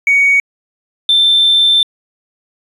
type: tone pair in turn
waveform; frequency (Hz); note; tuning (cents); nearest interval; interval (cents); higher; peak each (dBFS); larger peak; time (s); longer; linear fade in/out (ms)
triangle; 2241 / 3557; C#7 / A7; +18 / +18; minor sixth; 800; second; -4; neither; 0.07-0.4 / 1.09-1.83; second; 2
effects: tanh soft clip ceiling -4 dBFS + resampled to 32000 Hz